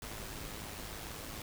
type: noise with amplitude modulation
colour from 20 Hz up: pink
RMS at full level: -42 dBFS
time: 0.02-1.42 s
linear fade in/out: 2 ms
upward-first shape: sine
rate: 107 Hz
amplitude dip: 45%
effects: none